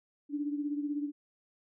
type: beating tone pair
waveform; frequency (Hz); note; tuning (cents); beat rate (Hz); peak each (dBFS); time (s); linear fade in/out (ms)
sine; 289.6 / 305.6; D4 / D#4; -24 / -31; 16; -32 / -39; 0.29-1.12; 50
effects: none

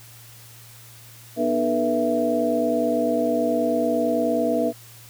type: tone cluster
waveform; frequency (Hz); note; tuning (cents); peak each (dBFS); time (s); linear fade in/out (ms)
sine; 243.9 / 303.4 / 435.5 / 484.6 / 663; B3 / D#4 / A4 / B4 / E5; -21 / -44 / -18 / -33 / +10; -25 / -26 / -32 / -25 / -23; 1.36-4.73; 50
effects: added 116 Hz sine -47 dBFS peak until 5.09 s + white hiss -47 dBFS RMS until 5.09 s

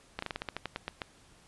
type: slowing click train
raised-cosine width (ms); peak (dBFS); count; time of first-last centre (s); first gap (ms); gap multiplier
0.3; -18; 12; 0.19-1.018; 34; 1.15
effects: pink hiss -60 dBFS RMS until 1.47 s + resampled to 24000 Hz

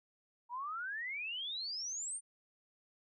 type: exponential sweep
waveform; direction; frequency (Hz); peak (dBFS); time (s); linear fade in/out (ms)
sine; up; 932.3 to 9210; -38; 0.49-2.21; 50
effects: none

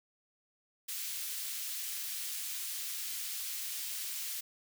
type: high-pass noise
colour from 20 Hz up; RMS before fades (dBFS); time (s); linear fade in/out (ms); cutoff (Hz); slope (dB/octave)
white; -39; 0.88-4.41; 10; 2400; 12
effects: none

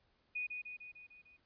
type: tone with echo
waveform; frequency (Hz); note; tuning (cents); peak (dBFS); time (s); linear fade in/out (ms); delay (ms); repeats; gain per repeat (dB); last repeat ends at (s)
sine; 2473; D#7; -11; -36; 0.35-0.47; 10; 150; 6; -4; 1.37
effects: pink hiss -75 dBFS RMS until 1.45 s + resampled to 11025 Hz

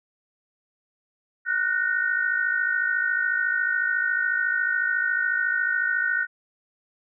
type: tone cluster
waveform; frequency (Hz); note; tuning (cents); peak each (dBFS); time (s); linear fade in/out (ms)
sine; 1453 / 1507 / 1844; F#6 / F#6 / A#6; -32 / +31 / -19; -26 / -24 / -28; 1.45-6.27; 50
effects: none

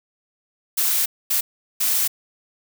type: noise bursts at uneven times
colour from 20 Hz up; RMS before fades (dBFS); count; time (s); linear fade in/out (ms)
blue; -20; 3; 0.77-1.06 / 1.3-1.41 / 1.8-2.08; 10
effects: none

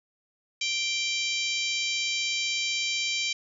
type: harmonic tone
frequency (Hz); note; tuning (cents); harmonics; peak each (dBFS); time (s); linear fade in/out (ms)
784; G5; 0; 3 / 4 / 5 / 6 / 7 / 8 / 9; -30 / -32 / -34 / -36 / -37 / -38 / -39; 0.61-3.33; 5
effects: none

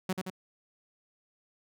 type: tone with echo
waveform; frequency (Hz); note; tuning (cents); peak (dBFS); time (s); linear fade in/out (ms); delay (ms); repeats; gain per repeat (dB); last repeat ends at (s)
sawtooth; 186.3; F#3; +12; -24; 0.09-0.13; 5; 86; 2; -4; 0.302
effects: none

